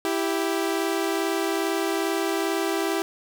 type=tone pair together; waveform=sawtooth; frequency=329.6 / 392 Hz; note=E4 / G4; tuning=0 / 0 cents; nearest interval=minor third; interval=300 cents; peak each=-22 dBFS; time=0.05-3.02 s; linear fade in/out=0 ms; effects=none